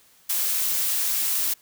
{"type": "noise", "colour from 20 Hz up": "blue", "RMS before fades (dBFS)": -24, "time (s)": [0.29, 1.54], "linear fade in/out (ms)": 10, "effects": ["white hiss -57 dBFS RMS until 1.61 s"]}